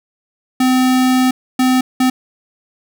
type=tone bursts at uneven times; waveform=square; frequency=256.3 Hz; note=C4; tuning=36 cents flat; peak=-11 dBFS; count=3; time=0.6-1.31 / 1.59-1.81 / 2-2.1 s; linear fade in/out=5 ms; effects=none